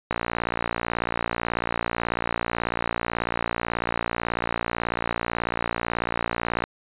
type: click train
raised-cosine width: 0.5 ms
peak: -9 dBFS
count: 381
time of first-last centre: 0.11-6.639 s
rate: 58.2 Hz
effects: resampled to 8000 Hz